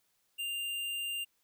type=tone with hard clipping; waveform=sine; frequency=2794 Hz; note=F7; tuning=in tune; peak=-35 dBFS; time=0.38-1.25 s; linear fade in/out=20 ms; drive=18 dB; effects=white hiss -75 dBFS RMS until 1.43 s